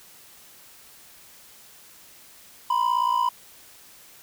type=ring-modulated tone; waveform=triangle; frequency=993 Hz; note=B5; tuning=9 cents sharp; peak=-15 dBFS; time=2.7-3.29 s; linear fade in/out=2 ms; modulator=28.8 Hz; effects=white hiss -50 dBFS RMS until 4.22 s